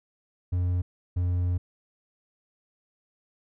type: tone pair in turn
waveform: triangle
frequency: 89.3 / 88.94 Hz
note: F2 / F2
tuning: +39 / +32 cents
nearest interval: unison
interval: 7 cents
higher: first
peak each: -21 dBFS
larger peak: neither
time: 0.52-0.82 / 1.16-1.58 s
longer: second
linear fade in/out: 10 ms
effects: none